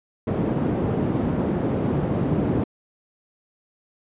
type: band-pass noise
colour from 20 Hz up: white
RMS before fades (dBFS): -23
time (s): 0.27-2.64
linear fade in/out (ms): 5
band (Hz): 100 to 300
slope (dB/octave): 12
effects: resampled to 8000 Hz